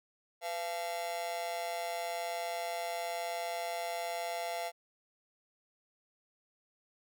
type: tone with amplitude modulation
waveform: 45% pulse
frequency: 684 Hz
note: F5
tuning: 36 cents flat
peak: -31 dBFS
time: 0.41-4.72 s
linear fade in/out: 50 ms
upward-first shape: sine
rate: 181 Hz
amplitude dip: 90%
effects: none